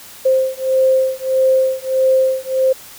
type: beating tone pair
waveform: sine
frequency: 523.3 / 524.9 Hz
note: C5 / C5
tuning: 0 / +5 cents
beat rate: 1.6 Hz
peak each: -15 dBFS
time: 0.25-2.73 s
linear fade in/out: 10 ms
effects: white hiss -38 dBFS RMS until 2.98 s